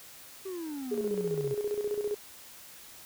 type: exponential sweep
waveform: triangle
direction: down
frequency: 391.9 to 130.81 Hz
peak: -33 dBFS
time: 0.45-1.54 s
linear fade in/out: 10 ms
type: tone with tremolo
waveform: sine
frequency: 415.3 Hz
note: G#4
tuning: in tune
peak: -27 dBFS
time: 0.91-2.15 s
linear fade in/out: 10 ms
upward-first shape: square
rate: 15 Hz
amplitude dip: 60%
effects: white hiss -50 dBFS RMS until 3.05 s